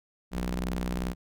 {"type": "ring-modulated tone", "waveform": "sawtooth", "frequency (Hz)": 62.6, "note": "B1", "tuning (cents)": 24, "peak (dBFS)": -22, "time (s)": [0.31, 1.15], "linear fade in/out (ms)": 50, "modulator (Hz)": 115, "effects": []}